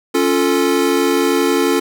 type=chord; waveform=square; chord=Db augmented; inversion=none; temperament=equal; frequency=277.2 / 349.2 / 440 Hz; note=Db4 / F4 / A4; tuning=0 / 0 / 0 cents; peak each=-18 dBFS; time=0.14-1.8 s; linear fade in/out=10 ms; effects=none